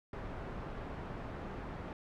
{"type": "low-pass noise", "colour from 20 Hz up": "pink", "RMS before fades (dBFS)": -43, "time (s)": [0.13, 1.93], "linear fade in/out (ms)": 2, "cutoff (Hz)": 1400, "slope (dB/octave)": 12, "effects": []}